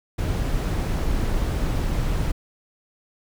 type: noise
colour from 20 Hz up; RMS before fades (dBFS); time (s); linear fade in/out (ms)
brown; -23; 0.18-2.32; 10
effects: none